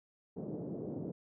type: band-pass noise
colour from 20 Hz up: pink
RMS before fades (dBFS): -41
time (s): 0.36-1.12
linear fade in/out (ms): 10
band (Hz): 140 to 490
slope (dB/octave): 24
effects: none